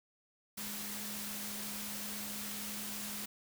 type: tone in noise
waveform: sine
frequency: 207.7 Hz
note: G#3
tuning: in tune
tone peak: -47 dBFS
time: 0.57-3.26 s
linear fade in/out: 10 ms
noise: white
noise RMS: -42 dBFS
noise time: 0.57-3.26 s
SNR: -8 dB
effects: none